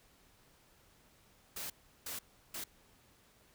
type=noise bursts at uneven times; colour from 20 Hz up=white; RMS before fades=-42 dBFS; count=3; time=1.56-1.7 / 2.06-2.19 / 2.54-2.64 s; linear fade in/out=5 ms; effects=pink hiss -66 dBFS RMS until 3.54 s